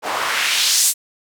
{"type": "noise with band-pass filter sweep", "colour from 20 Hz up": "white", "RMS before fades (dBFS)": -18, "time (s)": [0.02, 0.94], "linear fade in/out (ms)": 50, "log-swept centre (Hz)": [620, 9300], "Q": 1.4, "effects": []}